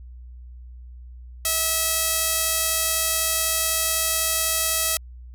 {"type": "tone with band-pass filter", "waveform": "sawtooth", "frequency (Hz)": 648, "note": "E5", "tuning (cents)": -30, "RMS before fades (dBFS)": -23, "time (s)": [1.45, 4.97], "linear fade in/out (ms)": 2, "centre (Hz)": 12000, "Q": 0.78, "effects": ["added 61 Hz sine -38 dBFS peak until 5.34 s"]}